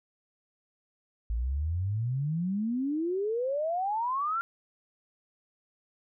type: exponential sweep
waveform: sine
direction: up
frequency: 53.9 to 1400 Hz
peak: -27 dBFS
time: 1.3-4.41 s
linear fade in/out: 0 ms
effects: none